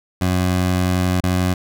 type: tone with dropouts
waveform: 20% pulse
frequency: 91.2 Hz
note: F#2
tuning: 24 cents flat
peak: -11 dBFS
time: 0.21-1.54 s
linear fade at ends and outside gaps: 5 ms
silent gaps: 1.206-1.236 s
effects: none